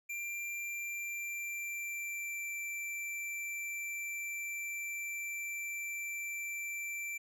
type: tone with pitch glide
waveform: square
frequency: 2371 to 2344 Hz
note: D7 to D7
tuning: +16 to -4 cents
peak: -38 dBFS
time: 0.09-7.18 s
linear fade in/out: 10 ms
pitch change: -20 cents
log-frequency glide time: 0.48-2.61 s
effects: none